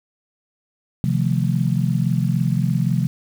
sine chord, F dominant seventh, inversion second, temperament just, 130.96 / 157.15 / 174.61 / 218.3 Hz, C3 / Eb3 / F3 / A3, +2 / +18 / 0 / -13 cents, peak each -20 / -24 / -21 / -26 dBFS, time 1.04-3.07 s, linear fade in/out 0 ms, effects 7-bit

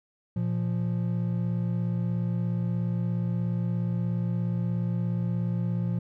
triangle tone pair together, 117.69 / 174.61 Hz, A#2 / F3, +17 / 0 cents, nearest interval perfect fifth, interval 683 cents, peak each -26 / -26 dBFS, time 0.36-5.99 s, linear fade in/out 5 ms, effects none

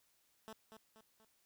10% pulse tone with echo, 220 Hz, A3, in tune, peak -40 dBFS, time 0.48-0.53 s, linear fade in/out 0 ms, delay 240 ms, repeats 3, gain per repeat -6 dB, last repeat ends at 1.25 s, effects white hiss -75 dBFS RMS until 1.45 s

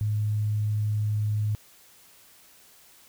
sine tone, 105.9 Hz, G#2, 34 cents sharp, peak -23 dBFS, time 0.01-1.55 s, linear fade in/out 0 ms, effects white hiss -55 dBFS RMS until 3.08 s

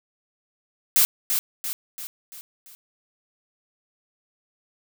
blue noise with echo, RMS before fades -17 dBFS, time 0.96-1.05 s, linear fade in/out 0 ms, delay 340 ms, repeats 5, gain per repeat -6 dB, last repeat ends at 2.75 s, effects none

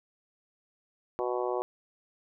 harmonic tone, 123.4 Hz, B2, 1 cent flat, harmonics 3 / 4 / 5 / 6 / 7 / 8 / 9, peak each -32 / -34 / -36 / -38 / -39 / -40 / -41 dBFS, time 1.19-1.62 s, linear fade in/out 0 ms, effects none

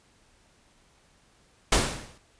pink noise with exponential decay, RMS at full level -17 dBFS, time 1.72-2.18 s, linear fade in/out 5 ms, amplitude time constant 100 ms, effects pink hiss -62 dBFS RMS until 2.39 s + resampled to 22050 Hz

